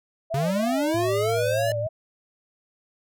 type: tone with vibrato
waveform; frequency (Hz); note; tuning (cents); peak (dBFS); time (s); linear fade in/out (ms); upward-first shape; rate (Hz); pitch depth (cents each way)
sine; 634; D#5; +32; -25; 0.3-1.89; 20; sine; 3.2; 150
type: linear sweep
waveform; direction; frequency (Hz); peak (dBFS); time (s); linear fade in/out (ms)
square; up; 130.81 to 587.3; -24; 0.34-1.72; 2
type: tone with pitch glide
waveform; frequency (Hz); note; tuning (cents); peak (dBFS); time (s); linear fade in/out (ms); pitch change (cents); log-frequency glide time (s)
sine; 110 to 110.89; A2 to A2; 0 to +14; -29; 0.94-1.87; 5; +14; 1.44-1.55
effects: none